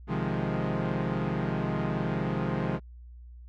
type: chord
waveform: sawtooth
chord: F minor seventh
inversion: second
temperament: equal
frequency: 130.81 / 155.56 / 174.61 / 207.7 Hz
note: C3 / Eb3 / F3 / Ab3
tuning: 0 / 0 / 0 / 0 cents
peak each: -29 dBFS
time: 0.07-2.8 s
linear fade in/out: 50 ms
effects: added 60 Hz sine -44 dBFS peak until 3.48 s + low-pass 2000 Hz 12 dB/octave